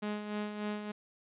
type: tone with tremolo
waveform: sawtooth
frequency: 209.3 Hz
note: G#3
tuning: 14 cents sharp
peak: -29 dBFS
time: 0.02-0.92 s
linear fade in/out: 10 ms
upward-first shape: sine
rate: 3.4 Hz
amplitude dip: 55%
effects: resampled to 8000 Hz + 11-bit